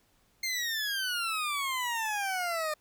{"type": "exponential sweep", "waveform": "20% pulse", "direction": "down", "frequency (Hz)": [2124, 603], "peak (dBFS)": -25, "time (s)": [0.43, 2.74], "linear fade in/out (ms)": 5, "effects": ["pink hiss -68 dBFS RMS until 2.8 s"]}